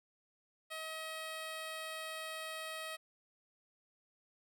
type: tone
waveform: 10% pulse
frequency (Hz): 636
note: D#5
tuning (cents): +38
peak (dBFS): -33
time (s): 0.7-2.97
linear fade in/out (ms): 20
effects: none